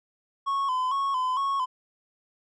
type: tone with vibrato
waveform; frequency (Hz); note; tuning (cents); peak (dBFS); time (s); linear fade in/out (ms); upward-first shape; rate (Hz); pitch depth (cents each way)
triangle; 1059; C6; +21; -22; 0.46-1.66; 20; square; 2.2; 69
effects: resampled to 22050 Hz